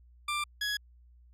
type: tone pair in turn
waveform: 20% pulse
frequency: 1184 / 1674.4 Hz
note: D6 / G#6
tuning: +14 / +14 cents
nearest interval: tritone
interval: 600 cents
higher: second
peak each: -25 dBFS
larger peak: neither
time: 0.28-0.44 / 0.61-0.77 s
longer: neither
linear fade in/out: 5 ms
effects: added 60 Hz sine -55 dBFS peak until 1.33 s + low-pass 11000 Hz 12 dB/octave